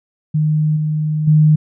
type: tone with level steps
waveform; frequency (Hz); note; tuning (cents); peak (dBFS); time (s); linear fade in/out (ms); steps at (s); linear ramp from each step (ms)
sine; 153.5; D#3; -23; -12 / -15 / -7; 0.34-1.56; 10; 0.76 / 1.27; 10
effects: none